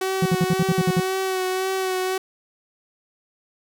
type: tone with vibrato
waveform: sawtooth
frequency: 376 Hz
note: F#4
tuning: 28 cents sharp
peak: -18 dBFS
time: 0.01-2.18 s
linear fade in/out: 5 ms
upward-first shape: sine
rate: 1.9 Hz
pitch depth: 25 cents each way
type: tone bursts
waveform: triangle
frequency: 170 Hz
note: F3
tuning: 46 cents flat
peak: -14 dBFS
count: 9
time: 0.22-1.002 s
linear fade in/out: 5 ms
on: 38 ms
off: 55 ms
effects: none